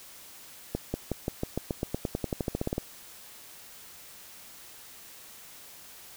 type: accelerating click train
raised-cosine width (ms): 2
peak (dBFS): -15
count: 20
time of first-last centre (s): 0.75-2.781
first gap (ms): 190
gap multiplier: 0.93
effects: white hiss -49 dBFS RMS until 6.16 s